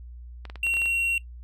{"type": "clicks", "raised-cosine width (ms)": 0.3, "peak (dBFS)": -24, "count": 8, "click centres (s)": [0.453, 0.499, 0.557, 0.667, 0.739, 0.769, 0.818, 0.858]}
{"type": "tone", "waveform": "triangle", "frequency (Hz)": 2740, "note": "F7", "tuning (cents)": -34, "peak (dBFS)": -20, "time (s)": [0.63, 1.18], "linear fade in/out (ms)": 2}
{"effects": ["noise-tail reverb RT60 0.1 s tail -19 dB re dry", "added 60 Hz sine -39 dBFS peak until 1.43 s"]}